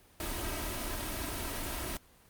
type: noise with comb filter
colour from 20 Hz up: pink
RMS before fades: -36 dBFS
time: 0.2-1.97 s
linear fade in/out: 2 ms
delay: 3.1 ms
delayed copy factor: +0.6
effects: pink hiss -61 dBFS RMS until 2.29 s + Opus 32 kbps